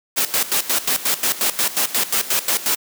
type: noise with tremolo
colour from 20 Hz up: white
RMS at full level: -18 dBFS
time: 0.16-2.76 s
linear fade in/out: 20 ms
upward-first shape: square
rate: 5.6 Hz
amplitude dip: 80%
effects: high-pass 200 Hz 12 dB/octave